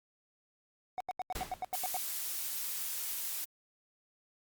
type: tone bursts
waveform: triangle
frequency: 740 Hz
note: F#5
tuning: in tune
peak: -31 dBFS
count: 10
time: 0.98-1.967 s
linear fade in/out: 0 ms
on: 24 ms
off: 83 ms
type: noise with exponential decay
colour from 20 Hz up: pink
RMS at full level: -37 dBFS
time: 1.35-1.79 s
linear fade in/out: 5 ms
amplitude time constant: 94 ms
type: noise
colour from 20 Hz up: blue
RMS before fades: -37 dBFS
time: 1.73-3.45 s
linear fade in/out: 10 ms
effects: Opus 48 kbps